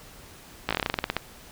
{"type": "slowing click train", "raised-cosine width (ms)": 0.3, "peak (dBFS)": -8, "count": 14, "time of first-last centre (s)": [0.69, 1.166], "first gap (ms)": 17, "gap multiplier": 1.12, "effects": ["pink hiss -48 dBFS RMS until 1.51 s"]}